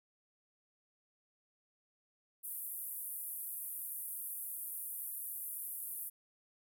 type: band-pass noise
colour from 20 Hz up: white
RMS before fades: -43 dBFS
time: 2.43-6.1 s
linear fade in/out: 20 ms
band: 10000 to 15000 Hz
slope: 48 dB/octave
effects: none